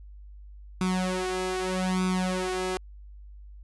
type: tone with flanger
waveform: sawtooth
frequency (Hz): 185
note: F#3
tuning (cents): 0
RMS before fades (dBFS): -28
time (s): 0.81-2.77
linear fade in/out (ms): 0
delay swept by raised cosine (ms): 0.82 to 3.02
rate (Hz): 0.81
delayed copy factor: +0.95
effects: added 50 Hz sine -43 dBFS peak until 3.63 s + resampled to 24000 Hz